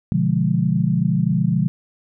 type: chord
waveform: sine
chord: B diminished seventh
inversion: none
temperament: equal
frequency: 123.47 / 146.83 / 174.61 / 207.7 Hz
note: B2 / D3 / F3 / Ab3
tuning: 0 / 0 / 0 / 0 cents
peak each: -23 / -21 / -19 / -23 dBFS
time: 0.12-1.68 s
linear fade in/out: 0 ms
effects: none